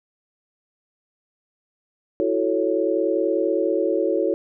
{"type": "chord", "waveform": "sine", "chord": "F# minor seventh", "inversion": "third", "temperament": "equal", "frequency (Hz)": [329.6, 370, 440, 554.4], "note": ["E4", "F#4", "A4", "C#5"], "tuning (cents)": [0, 0, 0, 0], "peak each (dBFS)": -24, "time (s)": [2.2, 4.34], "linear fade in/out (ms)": 0, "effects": []}